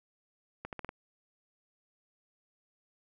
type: accelerating click train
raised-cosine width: 0.5 ms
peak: -24 dBFS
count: 5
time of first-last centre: 0.65-0.891 s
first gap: 78 ms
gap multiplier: 0.83
effects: none